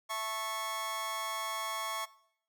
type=chord; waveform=sawtooth; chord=A major; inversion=second; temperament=just; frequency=660 / 880 / 1100 Hz; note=E5 / A5 / C#6; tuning=+2 / 0 / -14 cents; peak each=-38 / -38 / -32 dBFS; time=0.09-2.06 s; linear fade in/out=20 ms; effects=noise-tail reverb RT60 0.7 s tail -21 dB re dry